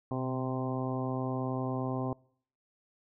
harmonic tone with a mistuned harmonic, 129.9 Hz, C3, 12 cents flat, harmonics 1 / 2 / 3 / 4 / 5 / 6 / 7 / 8, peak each -35 / -35 / -40 / -42 / -42 / -42 / -46 / -43 dBFS, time 0.11-2.13 s, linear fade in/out 2 ms, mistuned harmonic 1, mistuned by -38 cents, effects noise-tail reverb RT60 0.6 s tail -25 dB re dry

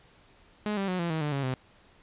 sawtooth tone with pitch steps, 210.1 / 196.03 / 182.9 / 170.65 / 159.23 / 148.56 / 138.61 / 129.33 Hz, G#3 / G3 / F#3 / F3 / D#3 / D3 / C#3 / C3, +20 / 0 / -20 / -40 / +40 / +20 / 0 / -20 cents, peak -24 dBFS, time 0.66-1.54 s, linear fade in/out 0 ms, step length 110 ms, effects pink hiss -59 dBFS RMS until 2.02 s + resampled to 8000 Hz

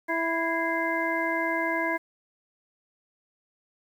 harmonic tone with a mistuned harmonic, 329.6 Hz, E4, in tune, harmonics 1 / 2 / 3 / 5 / 6, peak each -31 / -31 / -31 / -31 / -31 dBFS, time 0.08-1.98 s, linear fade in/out 20 ms, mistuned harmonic 6, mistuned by +88 cents, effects 9-bit

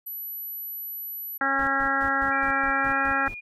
sine tone, 11840 Hz, F#9, in tune, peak -32 dBFS, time 0.06-1.38 s, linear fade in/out 10 ms
harmonic tone, 272.9 Hz, C#4, 27 cents flat, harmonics 1 / 2 / 3 / 4 / 5 / 6 / 7, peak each -33 / -35 / -29 / -35 / -26 / -26 / -31 dBFS, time 1.41-3.28 s, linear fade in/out 2 ms
brown noise bursts, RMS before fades -39 dBFS, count 9, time 1.59-3.341 s, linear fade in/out 0 ms, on 79 ms, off 130 ms
sine tone with pitch glide, 2349 to 2432 Hz, D7 to D#7, 0 to -40 cents, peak -35 dBFS, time 2.31-3.41 s, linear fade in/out 20 ms, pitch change +60 cents, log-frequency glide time 2.75-3.02 s
effects none

